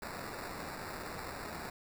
white noise with sample-and-hold, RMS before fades -43 dBFS, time 0.02-1.7 s, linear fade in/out 2 ms, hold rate 3150 Hz, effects none

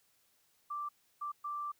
sine tone bursts at uneven times, 1174.7 Hz, D6, in tune, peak -36 dBFS, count 3, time 0.7-0.89 / 1.21-1.32 / 1.44-1.72 s, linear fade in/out 10 ms, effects white hiss -72 dBFS RMS until 1.79 s

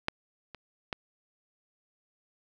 clicks, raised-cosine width 0.3 ms, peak -11 / -27 / -16 dBFS, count 3, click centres 0.084 / 0.547 / 0.928 s, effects none

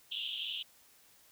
white band-pass noise, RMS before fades -39 dBFS, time 0.11-0.63 s, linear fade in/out 10 ms, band 2800 to 3500 Hz, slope 96 dB/octave, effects white hiss -63 dBFS RMS until 1.31 s

